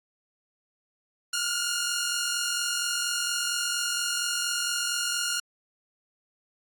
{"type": "tone pair together", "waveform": "10% pulse", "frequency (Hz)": [1396.9, 1441.2], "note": ["F6", "F#6"], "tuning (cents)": [0, -46], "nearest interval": "minor second", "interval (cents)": 54, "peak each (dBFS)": -21, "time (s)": [1.33, 5.4], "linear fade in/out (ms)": 5, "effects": ["AAC 64 kbps"]}